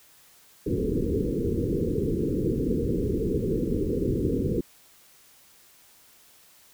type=low-pass noise; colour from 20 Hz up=white; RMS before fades=-26 dBFS; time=0.66-4.61 s; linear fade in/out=5 ms; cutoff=480 Hz; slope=96 dB/octave; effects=white hiss -56 dBFS RMS until 6.73 s